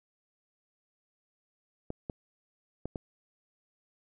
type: clicks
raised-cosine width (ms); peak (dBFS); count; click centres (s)
2; -22; 4; 1.904 / 2.098 / 2.856 / 2.958
effects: none